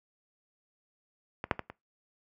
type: clicks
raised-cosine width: 0.5 ms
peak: -19 / -9 / -19 / -26 dBFS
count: 4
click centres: 1.441 / 1.512 / 1.593 / 1.7 s
effects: noise-tail reverb RT60 0.2 s tail -21 dB re dry + high-pass 60 Hz 12 dB/octave